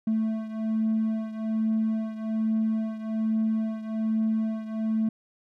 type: beating tone pair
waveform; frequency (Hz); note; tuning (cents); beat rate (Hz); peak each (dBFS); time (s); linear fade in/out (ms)
triangle; 220 / 221.2; A3 / A3; 0 / +9; 1.2; -23 / -27; 0.07-5.09; 5
effects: tanh soft clip ceiling -17 dBFS